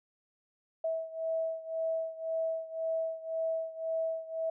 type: beating tone pair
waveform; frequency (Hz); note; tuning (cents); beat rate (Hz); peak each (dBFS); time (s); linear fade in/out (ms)
sine; 649 / 650.9; E5 / E5; -27 / -22; 1.9; -33 / -36; 0.84-4.5; 5
effects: none